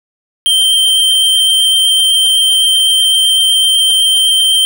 square tone with vibrato, 3136 Hz, G7, in tune, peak -8 dBFS, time 0.46-4.65 s, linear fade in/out 0 ms, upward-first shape sine, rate 7.9 Hz, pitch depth 10 cents each way, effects none

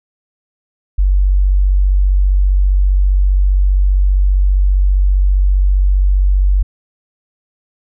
sine tone, 47.55 Hz, F#1, 48 cents sharp, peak -8 dBFS, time 0.98-6.63 s, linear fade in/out 10 ms, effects none

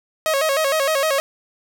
sawtooth tone with vibrato, 589 Hz, D5, 5 cents sharp, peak -13 dBFS, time 0.26-1.2 s, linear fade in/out 0 ms, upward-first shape square, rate 6.5 Hz, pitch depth 120 cents each way, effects none

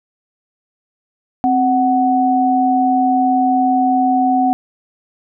sine tone pair together, 261.6 / 743.8 Hz, C4 / F#5, 0 / +9 cents, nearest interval octave + tritone, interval 1809 cents, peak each -15 / -13 dBFS, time 1.44-4.53 s, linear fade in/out 0 ms, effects none

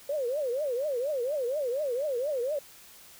sine tone with vibrato, 538 Hz, C5, 48 cents sharp, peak -27 dBFS, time 0.09-2.59 s, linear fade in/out 5 ms, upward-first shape triangle, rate 4.2 Hz, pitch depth 270 cents each way, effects white hiss -52 dBFS RMS until 3.19 s

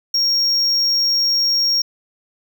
triangle tone, 5570 Hz, F8, 5 cents flat, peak -13 dBFS, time 0.14-1.82 s, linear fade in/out 5 ms, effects none

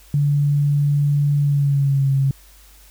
sine tone with pitch glide, 144.4 to 136.3 Hz, D3 to C#3, -29 to -29 cents, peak -14 dBFS, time 0.14-2.31 s, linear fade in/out 2 ms, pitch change -100 cents, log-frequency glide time 1.4-2.1 s, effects added 50 Hz sine -47 dBFS peak until 2.9 s + white hiss -50 dBFS RMS until 2.9 s

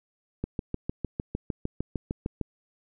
click train, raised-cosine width 3 ms, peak -16 dBFS, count 14, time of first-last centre 0.44-2.413 s, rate 6.59 Hz, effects none

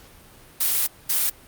blue noise bursts at uneven times, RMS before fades -21 dBFS, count 2, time 0.6-0.87 / 1.09-1.3 s, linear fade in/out 10 ms, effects pink hiss -49 dBFS RMS until 1.47 s + Opus 48 kbps

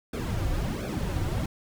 brown noise with flanger, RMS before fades -29 dBFS, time 0.13-1.46 s, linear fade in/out 5 ms, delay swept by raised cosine 1 to 4.8 ms, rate 1.4 Hz, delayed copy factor -0.95, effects none

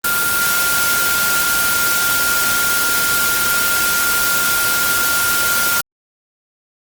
sine tone in noise, 1401 Hz, F6, 5 cents sharp, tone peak -17 dBFS, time 0.04-5.81 s, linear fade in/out 5 ms, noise white, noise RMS -18 dBFS, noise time 0.04-5.81 s, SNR -2 dB, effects Opus 24 kbps

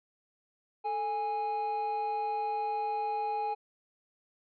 triangle tone pair together, 440 / 826.8 Hz, A4 / G#5, 0 / -8 cents, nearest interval major seventh, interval 1092 cents, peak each -36 / -28 dBFS, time 0.84-3.55 s, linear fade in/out 20 ms, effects tanh soft clip ceiling -21 dBFS + resampled to 11025 Hz

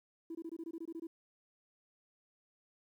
sine tone bursts, 329.6 Hz, E4, in tune, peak -39 dBFS, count 11, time 0.3-1.07 s, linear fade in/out 5 ms, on 50 ms, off 22 ms, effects tanh soft clip ceiling -36 dBFS + 12-bit

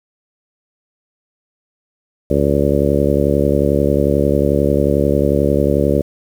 harmonic tone, 71.2 Hz, C#2, 47 cents sharp, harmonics 1 / 2 / 3 / 4 / 5 / 6 / 7 / 8, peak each -20 / -20 / -20 / -20 / -20 / -20 / -20 / -20 dBFS, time 2.3-6.02 s, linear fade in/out 5 ms, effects 7-bit

